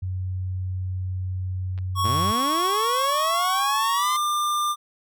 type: tone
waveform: sine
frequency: 92.6 Hz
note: F#2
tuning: 2 cents sharp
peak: -25 dBFS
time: 0.02-2.32 s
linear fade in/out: 10 ms
type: clicks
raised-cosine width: 0.3 ms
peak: -31 dBFS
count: 2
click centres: 1.778 / 1.787 s
type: tone with pitch glide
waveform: square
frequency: 1108.7 to 1195.2 Hz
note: C#6 to D6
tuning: 0 to +30 cents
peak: -22 dBFS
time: 1.95-4.76 s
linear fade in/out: 50 ms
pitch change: +130 cents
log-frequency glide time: 3.94-4.06 s
type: linear sweep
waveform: sawtooth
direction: up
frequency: 96 to 1044 Hz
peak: -22 dBFS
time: 2.04-4.17 s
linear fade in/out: 10 ms
effects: none